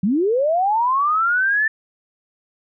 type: linear sweep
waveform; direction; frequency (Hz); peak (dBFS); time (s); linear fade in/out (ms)
sine; up; 174.61 to 1784; -15; 0.03-1.68; 5
effects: none